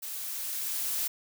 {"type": "noise with level ramp", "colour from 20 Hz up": "blue", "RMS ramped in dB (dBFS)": [-38, -30], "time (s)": [0.02, 1.08], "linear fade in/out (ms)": 10, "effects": []}